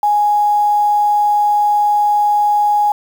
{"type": "tone with quantisation", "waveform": "sine", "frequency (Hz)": 830.6, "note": "G#5", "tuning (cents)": 0, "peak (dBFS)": -10, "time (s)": [0.03, 2.92], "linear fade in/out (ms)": 2, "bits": 6, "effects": []}